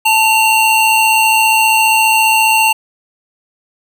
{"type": "tone pair together", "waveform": "square", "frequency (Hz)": [882.7, 2763], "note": ["A5", "F7"], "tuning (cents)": [5, -19], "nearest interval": "octave + minor sixth", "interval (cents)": 1976, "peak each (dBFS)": -12, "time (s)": [0.05, 2.73], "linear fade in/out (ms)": 10, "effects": []}